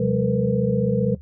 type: tone cluster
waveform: sine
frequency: 127.6 / 181 / 201.3 / 460.3 / 495.8 Hz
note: C3 / F#3 / G3 / A#4 / B4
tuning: -43 / -38 / +46 / -22 / +7 cents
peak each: -24 dBFS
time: 0-1.15 s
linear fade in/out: 5 ms
effects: noise-tail reverb RT60 0.1 s tail -17 dB re dry + added 75 Hz sine -39 dBFS peak until 1.21 s